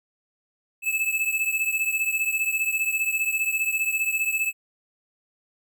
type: beating tone pair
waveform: square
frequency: 2606 / 2621 Hz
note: E7 / E7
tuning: -20 / -11 cents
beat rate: 15 Hz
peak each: -25 / -28 dBFS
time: 0.82-4.53 s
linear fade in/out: 50 ms
effects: none